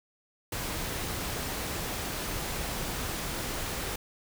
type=noise; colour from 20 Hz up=pink; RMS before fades=-34 dBFS; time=0.52-3.96 s; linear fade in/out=5 ms; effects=none